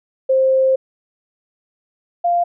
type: tone pair in turn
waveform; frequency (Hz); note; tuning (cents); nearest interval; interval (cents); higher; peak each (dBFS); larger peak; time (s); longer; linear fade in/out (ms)
sine; 527 / 695.6; C5 / F5; +12 / -7; perfect fourth; 481; second; -11 / -13; first; 0.29-0.76 / 2.24-2.44; first; 10
effects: none